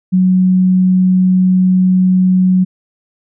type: tone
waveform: sine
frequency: 184.8 Hz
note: F#3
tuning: 2 cents flat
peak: -7 dBFS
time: 0.12-2.65 s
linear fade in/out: 20 ms
effects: none